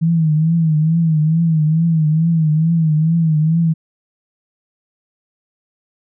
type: tone with vibrato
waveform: sine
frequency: 160 Hz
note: D#3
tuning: 49 cents sharp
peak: -11 dBFS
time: 0.01-3.74 s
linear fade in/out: 20 ms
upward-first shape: triangle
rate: 2.3 Hz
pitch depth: 100 cents each way
effects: none